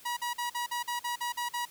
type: tone bursts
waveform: sawtooth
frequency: 963 Hz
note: B5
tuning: 44 cents flat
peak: -27 dBFS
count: 10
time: 0.05-1.655 s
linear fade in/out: 10 ms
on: 120 ms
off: 45 ms
effects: white hiss -54 dBFS RMS until 1.7 s